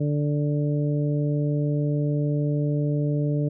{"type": "harmonic tone", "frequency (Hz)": 146.83, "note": "D3", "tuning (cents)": 0, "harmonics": [1, 2, 3, 4], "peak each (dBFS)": [-22, -28, -32, -34], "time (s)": [0, 3.49], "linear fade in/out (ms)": 10, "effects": []}